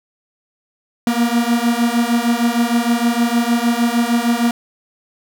45% pulse beating tone pair, 233.1 / 239.6 Hz, A#3 / A#3, 0 / +48 cents, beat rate 6.5 Hz, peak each -17 dBFS, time 1.07-4.51 s, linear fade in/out 2 ms, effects none

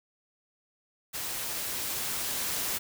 white noise with level ramp, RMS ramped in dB -35 to -31 dBFS, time 1.13-2.79 s, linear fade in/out 20 ms, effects none

